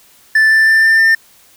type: tone with pitch steps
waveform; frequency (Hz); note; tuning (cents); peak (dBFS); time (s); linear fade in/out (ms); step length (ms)
triangle; 1760 / 1770.2 / 1780.5 / 1790.8 / 1801.1; A6 / A6 / A6 / A6 / A6; 0 / +10 / +20 / +30 / +40; -5; 0.35-1.15; 5; 160
effects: white hiss -47 dBFS RMS until 1.56 s